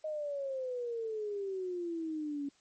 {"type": "exponential sweep", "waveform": "sine", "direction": "down", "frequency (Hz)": [627, 278.8], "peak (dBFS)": -34, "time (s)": [0.04, 2.49], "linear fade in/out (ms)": 5, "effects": ["white hiss -68 dBFS RMS until 2.6 s", "MP3 32 kbps"]}